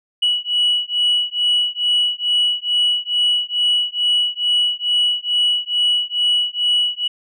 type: beating tone pair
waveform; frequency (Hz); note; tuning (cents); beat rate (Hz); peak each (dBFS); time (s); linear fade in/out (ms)
sine; 2934 / 2936.3; F#7 / F#7; -15 / -14; 2.3; -17; 0.22-7.08; 10
effects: tanh soft clip ceiling -10 dBFS